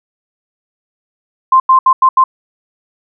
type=tone bursts at uneven times; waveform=sine; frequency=1046.5 Hz; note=C6; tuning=in tune; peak=-4 dBFS; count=5; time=1.52-1.6 / 1.69-1.79 / 1.86-1.93 / 2.02-2.09 / 2.17-2.24 s; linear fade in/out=5 ms; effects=none